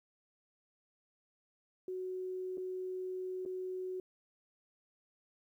sine tone with dropouts, 370.4 Hz, F#4, 2 cents sharp, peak -37 dBFS, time 1.88-4 s, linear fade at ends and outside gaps 2 ms, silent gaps 2.573-2.579 / 3.452-3.46 s, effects 12-bit

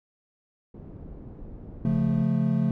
pink low-pass noise, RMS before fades -41 dBFS, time 0.74-2.23 s, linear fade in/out 5 ms, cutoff 350 Hz, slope 12 dB/octave
triangle chord, Db augmented, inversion none, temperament equal, 138.59 / 174.61 / 220 Hz, Db3 / F3 / A3, 0 / 0 / 0 cents, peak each -24 / -24 / -23 dBFS, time 1.85-2.71 s, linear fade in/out 2 ms
effects none

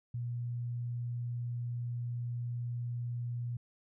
sine tone, 120.3 Hz, B2, 45 cents flat, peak -34 dBFS, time 0.14-3.57 s, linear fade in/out 5 ms, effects none

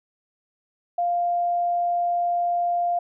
sine tone, 698.5 Hz, F5, in tune, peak -20 dBFS, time 0.98-2.99 s, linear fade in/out 5 ms, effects none

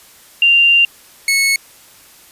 sine / sawtooth tone pair in turn, 2782 / 2198 Hz, F7 / C#7, -7 / -15 cents, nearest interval major third, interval 408 cents, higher first, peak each -7 / -8 dBFS, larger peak first, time 0.42-0.85 / 1.28-1.56 s, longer first, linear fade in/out 2 ms, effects white hiss -44 dBFS RMS until 2.31 s + resampled to 32000 Hz

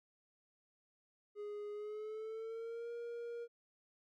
triangle tone with pitch glide, 415 to 471.2 Hz, G#4 to A#4, -1 to +19 cents, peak -40 dBFS, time 1.35-3.48 s, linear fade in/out 50 ms, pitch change +220 cents, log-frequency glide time 1.72-2.91 s, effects none

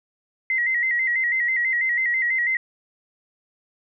sine tone with vibrato, 1989 Hz, B6, 12 cents sharp, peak -19 dBFS, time 0.5-2.57 s, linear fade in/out 2 ms, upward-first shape square, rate 6.1 Hz, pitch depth 68 cents each way, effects none

